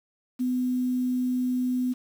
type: tone with quantisation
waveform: sine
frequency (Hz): 251.3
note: B3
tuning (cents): +30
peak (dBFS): -23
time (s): 0.39-1.94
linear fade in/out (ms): 20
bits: 8
effects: none